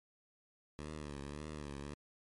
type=tone with vibrato; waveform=10% pulse; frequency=73.42 Hz; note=D2; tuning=in tune; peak=-35 dBFS; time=0.79-1.94 s; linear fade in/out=0 ms; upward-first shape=triangle; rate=1.8 Hz; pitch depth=100 cents each way; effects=MP3 48 kbps